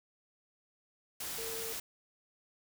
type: tone in noise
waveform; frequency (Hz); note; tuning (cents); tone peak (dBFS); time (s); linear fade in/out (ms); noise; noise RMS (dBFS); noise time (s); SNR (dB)
sine; 452.8; A4; +50; -42; 1.38-1.73; 5; white; -40; 1.2-1.8; -5
effects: none